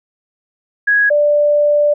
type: tone pair in turn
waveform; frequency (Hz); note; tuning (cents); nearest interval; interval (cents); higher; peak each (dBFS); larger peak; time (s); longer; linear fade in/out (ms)
sine; 1661.2 / 588.7; G#6 / D5; 0 / +4; octave + tritone; 1796; first; -9; neither; 0.87-1.1 / 1.1-1.94; second; 10
effects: none